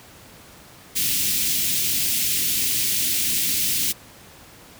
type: band-stop noise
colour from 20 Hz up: white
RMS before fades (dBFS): -22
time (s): 0.95-3.93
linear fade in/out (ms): 20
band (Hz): 310 to 2300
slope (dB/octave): 24
effects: pink hiss -46 dBFS RMS until 4.79 s + high-pass 60 Hz 12 dB/octave